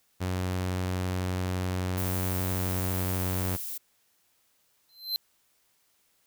sawtooth tone, 91.8 Hz, F#2, 13 cents flat, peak -24 dBFS, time 0.2-3.57 s, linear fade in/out 20 ms
violet noise, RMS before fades -36 dBFS, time 1.97-3.78 s, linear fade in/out 10 ms
square tone with exponential growth, 4097 Hz, C8, 37 cents flat, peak -24 dBFS, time 4.89-5.16 s, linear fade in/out 0 ms, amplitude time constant 58 ms
effects white hiss -69 dBFS RMS until 6.26 s

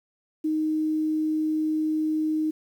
sine tone, 311.1 Hz, D#4, in tune, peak -22 dBFS, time 0.44-2.51 s, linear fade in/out 10 ms, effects 9-bit

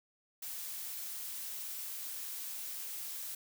blue noise, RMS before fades -42 dBFS, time 0.42-3.35 s, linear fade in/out 5 ms, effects none

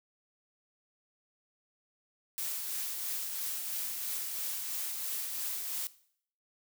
blue noise with tremolo, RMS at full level -35 dBFS, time 2.38-5.87 s, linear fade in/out 0 ms, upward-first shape triangle, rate 3 Hz, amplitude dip 35%, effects noise-tail reverb RT60 0.6 s tail -18 dB re dry

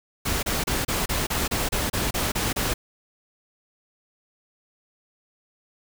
pink noise bursts, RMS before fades -25 dBFS, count 12, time 0.25-2.74 s, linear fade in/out 10 ms, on 180 ms, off 30 ms, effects none

